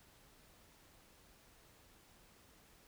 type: silence
effects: pink hiss -65 dBFS RMS until 2.87 s